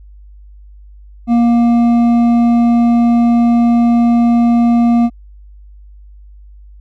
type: tone with hard clipping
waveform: sine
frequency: 235.8 Hz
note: A#3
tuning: 20 cents sharp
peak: -9 dBFS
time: 1.27-5.1 s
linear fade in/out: 50 ms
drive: 7 dB
effects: added 50 Hz sine -35 dBFS peak until 6.8 s